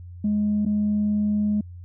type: tone with dropouts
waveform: sine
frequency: 208.8 Hz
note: G#3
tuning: 10 cents sharp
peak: -18 dBFS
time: 0.24-1.61 s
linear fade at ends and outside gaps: 5 ms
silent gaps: 0.652-0.661 s
effects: tanh soft clip ceiling -16 dBFS + added 88 Hz sine -37 dBFS peak until 1.84 s